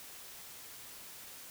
silence, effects white hiss -50 dBFS RMS until 1.5 s

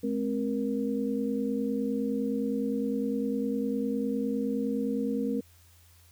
sine tone cluster, 213.2 / 263 / 470.8 Hz, G#3 / C4 / A#4, +46 / +9 / +17 cents, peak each -31 / -30 / -33 dBFS, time 0.03-5.41 s, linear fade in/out 10 ms, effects added 85 Hz sine -57 dBFS peak until 6.11 s + white hiss -61 dBFS RMS until 6.11 s

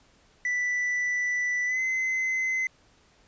triangle tone with pitch glide, 1975.5 to 2050 Hz, B6 to C7, 0 to -36 cents, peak -23 dBFS, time 0.45-2.67 s, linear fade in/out 2 ms, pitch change +64 cents, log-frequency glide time 1.66-1.8 s, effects pink hiss -61 dBFS RMS until 3.27 s + resampled to 16000 Hz

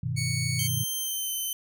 sine chord, G augmented, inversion none, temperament equal, 98 / 123.47 / 155.56 Hz, G2 / B2 / D#3, 0 / 0 / 0 cents, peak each -34 / -29 / -32 dBFS, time 0.03-0.84 s, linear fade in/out 5 ms
15% pulse tone, 2228 Hz, C#7, 8 cents sharp, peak -23 dBFS, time 0.16-0.68 s, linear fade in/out 20 ms
5% pulse tone with pitch glide, 3136 to 3068 Hz, G7 to G7, 0 to -38 cents, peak -21 dBFS, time 0.59-1.53 s, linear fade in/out 2 ms, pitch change -38 cents, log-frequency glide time 0.97-1.31 s
effects none

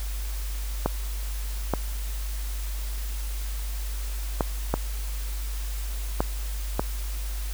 clicks, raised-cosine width 1 ms, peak -8 dBFS, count 6, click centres 0.86 / 1.737 / 4.408 / 4.74 / 6.205 / 6.795 s, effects added 50 Hz sine -28 dBFS peak until 7.53 s + white hiss -41 dBFS RMS until 7.53 s

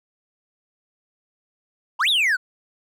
triangle exponential two-way sweep, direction up then down, 868 to 3951 to 1415 Hz, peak -15 dBFS, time 1.99-2.37 s, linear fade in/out 20 ms, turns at 2.09 s, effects none

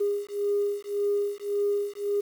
sine beating tone pair, 406.6 / 408.4 Hz, G#4 / G#4, -37 / -29 cents, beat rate 1.8 Hz, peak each -27 / -27 dBFS, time 0-2.21 s, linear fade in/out 10 ms, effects tanh soft clip ceiling -17 dBFS + 8-bit

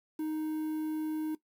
triangle tone with quantisation, 311.1 Hz, D#4, in tune, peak -29 dBFS, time 0.19-1.35 s, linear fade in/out 5 ms, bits 9, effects noise-tail reverb RT60 0.1 s tail -17 dB re dry

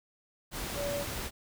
sine tone in noise, 572 Hz, D5, 46 cents flat, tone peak -32 dBFS, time 0.75-1.05 s, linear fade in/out 50 ms, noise pink, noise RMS -37 dBFS, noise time 0.51-1.31 s, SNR +2 dB, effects none

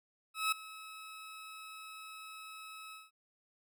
20% pulse tone with ADSR envelope, 1292 Hz, E6, 35 cents flat, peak -23 dBFS, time 0.34-3.11 s, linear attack 180 ms, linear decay 6 ms, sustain -19 dB, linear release 180 ms, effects none

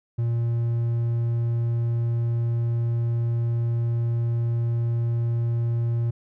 triangle tone, 117.2 Hz, A#2, 10 cents sharp, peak -19 dBFS, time 0.18-6.11 s, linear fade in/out 10 ms, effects none

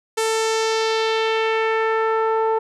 sawtooth tone with low-pass filter sweep, 444.6 Hz, A4, 18 cents sharp, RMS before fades -20 dBFS, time 0.17-2.59 s, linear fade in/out 10 ms, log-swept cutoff 9500 to 920 Hz, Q 1.7, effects none

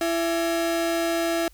45% pulse ring-modulated tone, 502 Hz, B4, 28 cents sharp, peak -19 dBFS, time 0.01-1.48 s, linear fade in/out 2 ms, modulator 167 Hz, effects added 50 Hz sine -50 dBFS peak until 1.53 s + white hiss -59 dBFS RMS until 1.53 s

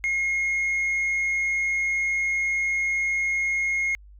sine tone, 2151 Hz, C7, 47 cents sharp, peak -19 dBFS, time 0.04-3.95 s, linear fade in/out 0 ms, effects tanh soft clip ceiling -21 dBFS + added 50 Hz sine -45 dBFS peak until 4.19 s

